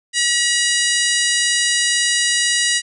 harmonic tone with a mistuned harmonic, 962 Hz, B5, 46 cents flat, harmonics 2 / 3 / 4 / 5 / 6 / 7 / 8 / 9 / 10, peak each -20 / -22 / -23 / -24 / -25 / -25 / -26 / -27 / -27 dBFS, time 0.13-2.82 s, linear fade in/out 50 ms, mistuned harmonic 9, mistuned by -41 cents, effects none

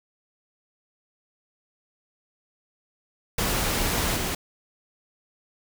pink noise with level steps, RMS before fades -25 / -28 dBFS, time 3.38-4.35 s, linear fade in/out 5 ms, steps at 4.16 s, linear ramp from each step 5 ms, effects none

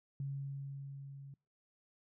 sine tone with level ramp, 138.5 Hz, C#3, 1 cent flat, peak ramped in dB -36 to -48 dBFS, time 0.2-1.34 s, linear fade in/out 2 ms, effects noise-tail reverb RT60 0.3 s tail -26 dB re dry

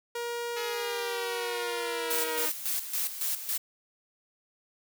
sawtooth tone, 474.1 Hz, A#4, 29 cents sharp, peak -28 dBFS, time 0.15-2.46 s, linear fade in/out 5 ms
5% pulse exponential sweep, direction down, 429.1 to 307 Hz, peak -24 dBFS, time 0.56-2.5 s, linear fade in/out 10 ms
blue noise with tremolo, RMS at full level -30 dBFS, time 2.1-3.58 s, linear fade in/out 10 ms, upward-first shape square, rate 3.6 Hz, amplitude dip 65%
effects none

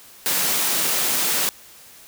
white high-pass noise, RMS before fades -21 dBFS, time 0.26-1.49 s, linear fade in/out 0 ms, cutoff 140 Hz, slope 48 dB/octave, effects white hiss -46 dBFS RMS until 2.07 s

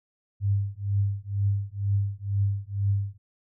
sine tone with tremolo, 100.1 Hz, G2, 37 cents sharp, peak -19 dBFS, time 0.4-3.18 s, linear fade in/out 50 ms, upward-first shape triangle, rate 2.1 Hz, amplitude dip 100%, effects none

